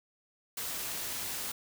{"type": "noise", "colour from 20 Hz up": "white", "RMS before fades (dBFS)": -37, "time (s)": [0.57, 1.52], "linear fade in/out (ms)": 5, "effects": []}